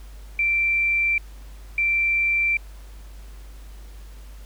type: tone pair in turn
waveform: sine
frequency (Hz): 2349 / 2349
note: D7 / D7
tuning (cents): 0 / 0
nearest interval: unison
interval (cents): 0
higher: neither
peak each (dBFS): -18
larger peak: neither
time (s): 0.39-1.18 / 1.78-2.57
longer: neither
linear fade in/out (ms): 2
effects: added 50 Hz sine -38 dBFS peak until 4.45 s + pink hiss -52 dBFS RMS until 4.45 s